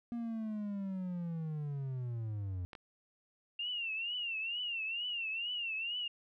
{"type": "linear sweep", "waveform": "triangle", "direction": "down", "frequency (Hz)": [238.3, 87.31], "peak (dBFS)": -34, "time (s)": [0.12, 2.65], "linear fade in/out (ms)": 0}
{"type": "clicks", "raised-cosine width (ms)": 0.3, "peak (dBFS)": -31, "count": 2, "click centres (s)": [2.732, 2.752]}
{"type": "tone with vibrato", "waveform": "sine", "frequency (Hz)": 2771, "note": "F7", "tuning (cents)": -14, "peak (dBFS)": -35, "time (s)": [3.59, 6.08], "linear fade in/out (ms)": 5, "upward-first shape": "triangle", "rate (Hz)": 2.2, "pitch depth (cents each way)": 140}
{"effects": []}